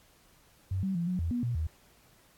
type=tone with pitch steps; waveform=sine; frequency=94.4 / 191.8 / 170.7 / 181.5 / 83.3 / 242.2 / 120.1 / 79.1 Hz; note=F#2 / G3 / F3 / F#3 / E2 / B3 / B2 / D#2; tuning=+35 / -37 / -39 / -33 / +19 / -34 / -48 / +29 cents; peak=-28 dBFS; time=0.71-1.67 s; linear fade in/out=5 ms; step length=120 ms; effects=pink hiss -62 dBFS RMS until 2.37 s + AAC 64 kbps